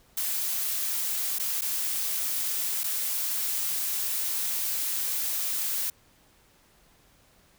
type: noise with dropouts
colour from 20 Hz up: blue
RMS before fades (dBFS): -29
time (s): 0.17-5.9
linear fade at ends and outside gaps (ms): 5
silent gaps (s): 1.386-1.396 / 1.611-1.618 / 2.835-2.84
effects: pink hiss -61 dBFS RMS until 7.58 s